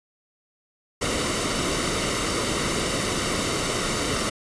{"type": "noise with comb filter", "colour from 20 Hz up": "pink", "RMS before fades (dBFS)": -25, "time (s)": [1.01, 4.3], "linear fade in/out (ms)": 10, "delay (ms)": 1.2, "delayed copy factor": -0.55, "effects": ["resampled to 22050 Hz"]}